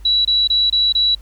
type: tone bursts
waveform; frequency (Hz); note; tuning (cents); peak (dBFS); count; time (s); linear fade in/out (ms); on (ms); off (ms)
sine; 3922; B7; -13; -12; 5; 0.05-1.15; 5; 200; 25
effects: added 50 Hz sine -35 dBFS peak until 1.21 s + pink hiss -53 dBFS RMS until 1.21 s